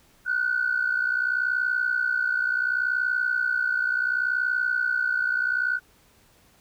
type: tone pair together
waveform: sine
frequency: 1453 / 1513.7 Hz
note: F#6 / F#6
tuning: -32 / +39 cents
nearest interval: minor second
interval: 71 cents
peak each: -24 dBFS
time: 0.25-5.8 s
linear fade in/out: 50 ms
effects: tanh soft clip ceiling -15 dBFS + pink hiss -59 dBFS RMS until 6.6 s